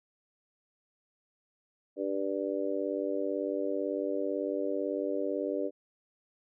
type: harmonic tone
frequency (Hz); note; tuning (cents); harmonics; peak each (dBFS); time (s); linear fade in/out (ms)
98; G2; 0; 3 / 4 / 5 / 6; -35 / -35 / -35 / -35; 1.96-5.71; 50
effects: none